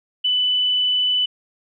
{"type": "tone", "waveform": "sine", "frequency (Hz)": 2991, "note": "F#7", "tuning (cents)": 18, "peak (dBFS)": -16, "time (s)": [0.24, 1.26], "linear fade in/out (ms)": 10, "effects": []}